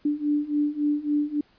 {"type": "beating tone pair", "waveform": "sine", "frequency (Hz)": [292.5, 296.1], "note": ["D4", "D4"], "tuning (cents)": [-7, 14], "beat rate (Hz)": 3.6, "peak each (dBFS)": [-26, -24], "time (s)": [0.05, 1.41], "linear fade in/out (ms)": 5, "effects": ["pink hiss -61 dBFS RMS until 1.58 s", "resampled to 11025 Hz"]}